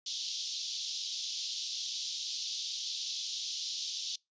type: band-pass noise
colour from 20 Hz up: pink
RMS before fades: -38 dBFS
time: 0.06-4.16 s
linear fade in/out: 5 ms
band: 3300 to 6200 Hz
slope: 48 dB/octave
effects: noise-tail reverb RT60 0.2 s tail -25 dB re dry + resampled to 16000 Hz